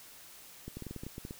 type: clicks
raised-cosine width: 3 ms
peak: -28 dBFS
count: 11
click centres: 0.68 / 0.77 / 0.823 / 0.867 / 0.91 / 0.963 / 1.035 / 1.066 / 1.181 / 1.251 / 1.309 s
effects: white hiss -53 dBFS RMS until 1.39 s